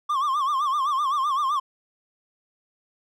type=tone with vibrato; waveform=triangle; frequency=1125 Hz; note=C#6; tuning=25 cents sharp; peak=-19 dBFS; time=0.09-1.6 s; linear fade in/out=10 ms; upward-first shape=sine; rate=7.8 Hz; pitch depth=130 cents each way; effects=none